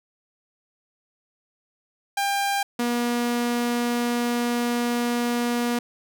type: tone pair in turn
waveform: sawtooth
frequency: 798 / 239.8 Hz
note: G5 / A#3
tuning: +31 / +49 cents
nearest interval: octave + major sixth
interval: 2082 cents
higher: first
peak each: -18 dBFS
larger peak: neither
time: 2.17-2.63 / 2.79-5.79 s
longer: second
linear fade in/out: 5 ms
effects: none